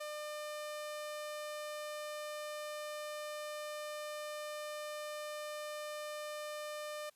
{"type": "tone", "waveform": "sawtooth", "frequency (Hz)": 600, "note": "D5", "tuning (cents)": 37, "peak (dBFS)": -37, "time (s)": [0, 7.1], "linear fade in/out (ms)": 10, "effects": ["white hiss -72 dBFS RMS until 7.15 s", "resampled to 32000 Hz"]}